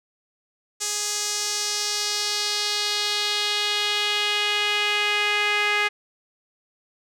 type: tone with band-pass filter sweep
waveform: sawtooth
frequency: 415.3 Hz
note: G#4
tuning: in tune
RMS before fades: -24 dBFS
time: 0.8-5.89 s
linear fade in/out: 20 ms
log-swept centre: 6800 to 2200 Hz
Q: 2.2
effects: none